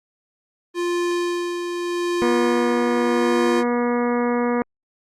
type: tone with tremolo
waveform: square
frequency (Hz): 349.2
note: F4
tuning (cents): 0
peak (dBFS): -20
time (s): 0.74-3.64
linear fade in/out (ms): 50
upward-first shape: sine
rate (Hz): 0.82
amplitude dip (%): 45
type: harmonic tone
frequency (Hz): 241.4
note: B3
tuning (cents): -39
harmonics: 1 / 2 / 3 / 4 / 5 / 6 / 7 / 8 / 9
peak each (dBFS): -21 / -22 / -31 / -29 / -31 / -38 / -36 / -38 / -37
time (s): 2.22-4.62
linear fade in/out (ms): 0
effects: low-pass 8000 Hz 12 dB/octave + Opus 32 kbps

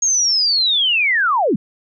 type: linear sweep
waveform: sine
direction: down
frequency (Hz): 6610 to 160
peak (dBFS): -13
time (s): 0.02-1.56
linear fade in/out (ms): 5
effects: none

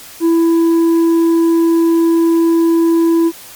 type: tone with tanh clipping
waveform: sine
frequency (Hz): 332.3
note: E4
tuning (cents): +14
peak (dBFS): -9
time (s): 0.2-3.32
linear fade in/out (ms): 50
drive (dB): 4
effects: white hiss -35 dBFS RMS until 3.55 s + MP3 96 kbps

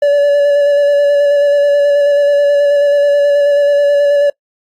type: tone with vibrato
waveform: triangle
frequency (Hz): 574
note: D5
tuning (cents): -40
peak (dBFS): -5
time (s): 0.02-4.3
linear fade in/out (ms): 5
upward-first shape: square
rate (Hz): 9.3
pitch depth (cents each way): 14
effects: noise-tail reverb RT60 0.1 s tail -24 dB re dry + AAC 64 kbps

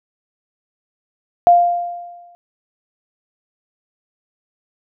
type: tone with exponential decay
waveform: sine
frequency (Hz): 698.5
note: F5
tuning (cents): 0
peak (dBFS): -4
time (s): 1.47-2.35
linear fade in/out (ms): 0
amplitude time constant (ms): 190
effects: none

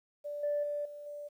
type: tone with level steps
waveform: sine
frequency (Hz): 585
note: D5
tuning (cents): -7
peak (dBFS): -36 / -28 / -32 / -43 / -40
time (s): 0.24-1.29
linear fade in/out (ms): 20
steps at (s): 0.43 / 0.63 / 0.85 / 1.06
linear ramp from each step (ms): 5
effects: tanh soft clip ceiling -25 dBFS + 11-bit

